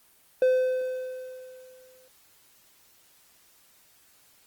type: tone with exponential decay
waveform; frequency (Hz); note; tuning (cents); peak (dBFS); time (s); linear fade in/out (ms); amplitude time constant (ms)
triangle; 512; C5; -38; -15; 0.42-2.08; 2; 360
effects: white hiss -60 dBFS RMS until 4.46 s + Opus 24 kbps